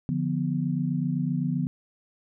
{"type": "chord", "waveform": "sine", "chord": "B diminished", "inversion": "first", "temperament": "equal", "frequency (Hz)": [146.83, 174.61, 246.9], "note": ["D3", "F3", "B3"], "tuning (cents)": [0, 0, 0], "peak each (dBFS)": [-28, -28, -29], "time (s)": [0.09, 1.67], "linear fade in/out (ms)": 0, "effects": []}